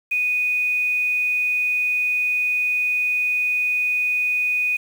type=tone with quantisation; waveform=sine; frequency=2480 Hz; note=D#7; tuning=6 cents flat; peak=-18 dBFS; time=0.11-4.77 s; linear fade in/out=10 ms; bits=7; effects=none